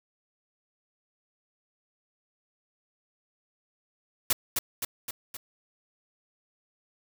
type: noise with echo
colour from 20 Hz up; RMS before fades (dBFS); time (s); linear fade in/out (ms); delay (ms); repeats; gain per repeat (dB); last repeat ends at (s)
white; -23; 4.3-4.33; 5; 260; 4; -4; 5.37
effects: none